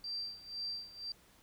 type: tone with tremolo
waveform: sine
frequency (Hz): 4699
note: D8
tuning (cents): 0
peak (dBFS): -36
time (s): 0.04-1.12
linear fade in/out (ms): 2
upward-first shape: sine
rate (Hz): 2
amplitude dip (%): 85
effects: pink hiss -64 dBFS RMS until 1.42 s